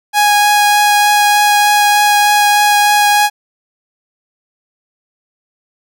sawtooth tone with vibrato, 828 Hz, G#5, 5 cents flat, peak -4 dBFS, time 0.13-3.3 s, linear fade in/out 50 ms, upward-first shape triangle, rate 3.3 Hz, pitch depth 8 cents each way, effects none

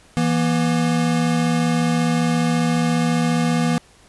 square tone pair together, 164.81 / 239.5 Hz, E3 / A#3, 0 / +47 cents, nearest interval tritone, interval 647 cents, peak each -20 dBFS, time 0.17-3.78 s, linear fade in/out 0 ms, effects pink hiss -51 dBFS RMS until 4.08 s + resampled to 24000 Hz

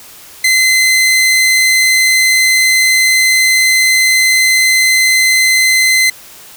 sawtooth tone, 2056 Hz, C7, 31 cents flat, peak -4 dBFS, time 0.44-6.1 s, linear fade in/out 5 ms, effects white hiss -36 dBFS RMS until 6.56 s

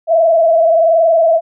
sine tone with frequency modulation, 659.3 Hz, E5, in tune, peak -7 dBFS, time 0.07-1.41 s, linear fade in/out 50 ms, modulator 21.2 Hz, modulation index 1.1, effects none

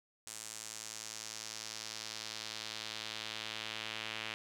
sawtooth tone with band-pass filter sweep, 110 Hz, A2, in tune, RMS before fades -44 dBFS, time 0.27-4.34 s, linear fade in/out 0 ms, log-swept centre 8000 to 2800 Hz, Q 1.8, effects none

